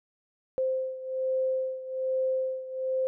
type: beating tone pair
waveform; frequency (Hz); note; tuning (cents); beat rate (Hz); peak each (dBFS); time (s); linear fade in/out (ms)
sine; 521 / 522.2; C5 / C5; -7 / -3; 1.2; -28 / -32; 0.58-3.07; 0
effects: none